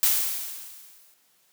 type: noise with exponential decay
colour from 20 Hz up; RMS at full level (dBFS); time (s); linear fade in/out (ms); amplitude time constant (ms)
blue; -19; 0.03-1.14; 0; 240
effects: white hiss -64 dBFS RMS until 1.52 s + high-pass 150 Hz 12 dB/octave